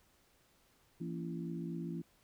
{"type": "harmonic tone with a mistuned harmonic", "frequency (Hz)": 56.2, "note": "A1", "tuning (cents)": 37, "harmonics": [3, 4, 5, 6], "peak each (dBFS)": [-40, -46, -46, -45], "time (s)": [1, 2.02], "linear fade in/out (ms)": 10, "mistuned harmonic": 4, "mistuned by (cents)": 59, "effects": ["pink hiss -70 dBFS RMS until 2.23 s"]}